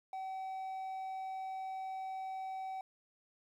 triangle tone with quantisation, 762 Hz, G5, 49 cents flat, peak -37 dBFS, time 0.13-2.81 s, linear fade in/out 2 ms, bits 11, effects none

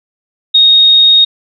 sine tone, 3729 Hz, A#7, in tune, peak -3 dBFS, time 0.54-1.25 s, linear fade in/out 10 ms, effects none

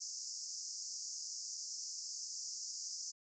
pink band-pass noise, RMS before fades -45 dBFS, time 0-3.12 s, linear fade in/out 20 ms, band 4900 to 7100 Hz, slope 96 dB/octave, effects none

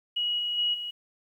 sine tone with level steps, 2907 Hz, F#7, 31 cents flat, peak -25 / -27 / -23 / -32 dBFS, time 0.16-0.91 s, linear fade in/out 10 ms, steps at 0.38 / 0.57 / 0.73 s, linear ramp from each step 20 ms, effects 10-bit

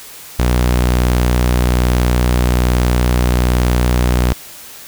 sawtooth tone, 61.2 Hz, B1, 15 cents flat, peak -7 dBFS, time 0.39-4.33 s, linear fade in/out 0 ms, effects white hiss -35 dBFS RMS until 4.87 s

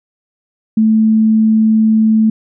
sine tone, 219.4 Hz, A3, 5 cents flat, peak -7 dBFS, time 0.77-2.3 s, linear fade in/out 5 ms, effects none

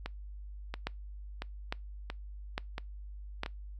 two click trains, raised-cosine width 0.3 ms, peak -17 / -21 dBFS, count 4 / 6, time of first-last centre 0.87-3.434 / 0.06-3.461 s, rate 1.17 / 1.47 Hz, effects noise-tail reverb RT60 0.2 s tail -25 dB re dry + added 50 Hz sine -42 dBFS peak until 3.79 s

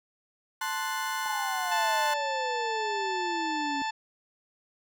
35% pulse chord, F# diminished, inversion first, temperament equal, 880 / 1046.5 / 1480 Hz, A5 / C6 / F#6, 0 / 0 / 0 cents, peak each -32 / -32 / -33 dBFS, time 0.61-2.14 s, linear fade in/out 5 ms
sine exponential sweep, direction down, 869 to 274.2 Hz, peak -33 dBFS, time 1.26-3.82 s, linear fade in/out 0 ms
harmonic tone, 880 Hz, A5, in tune, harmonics 1 / 2 / 3 / 4 / 5 / 6 / 8, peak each -30 / -36 / -40 / -42 / -44 / -46 / -48 dBFS, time 1.71-3.91 s, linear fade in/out 10 ms
effects none

